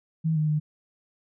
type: tone with pitch steps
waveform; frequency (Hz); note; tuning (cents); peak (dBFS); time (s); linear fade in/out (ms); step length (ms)
sine; 160.2 / 153.7 / 151.8; E3 / D#3 / D#3; -49 / -21 / -42; -21; 0.24-0.6; 20; 120
effects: none